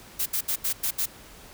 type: noise bursts at uneven times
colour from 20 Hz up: blue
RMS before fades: -26 dBFS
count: 6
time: 0.19-0.26 / 0.33-0.41 / 0.48-0.56 / 0.64-0.73 / 0.83-0.91 / 0.98-1.06 s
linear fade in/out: 10 ms
effects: pink hiss -48 dBFS RMS until 1.53 s